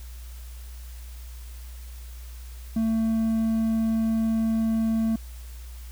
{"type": "tone", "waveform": "triangle", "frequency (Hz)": 223.5, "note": "A3", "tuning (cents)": 27, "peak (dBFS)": -19, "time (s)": [2.76, 5.16], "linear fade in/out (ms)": 5, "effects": ["added 60 Hz sine -37 dBFS peak until 5.91 s", "white hiss -51 dBFS RMS until 5.91 s"]}